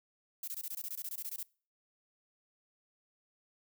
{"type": "noise bursts", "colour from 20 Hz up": "violet", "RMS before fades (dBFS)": -40, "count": 15, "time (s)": [0.43, 1.429], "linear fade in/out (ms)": 2, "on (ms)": 47, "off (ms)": 21, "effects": ["noise-tail reverb RT60 0.4 s tail -24 dB re dry"]}